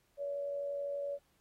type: tone with amplitude modulation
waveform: sine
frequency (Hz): 568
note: C#5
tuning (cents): +42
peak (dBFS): -33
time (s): 0.17-1.19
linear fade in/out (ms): 50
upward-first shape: sine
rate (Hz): 91.8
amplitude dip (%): 40
effects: pink hiss -74 dBFS RMS until 1.4 s + AAC 48 kbps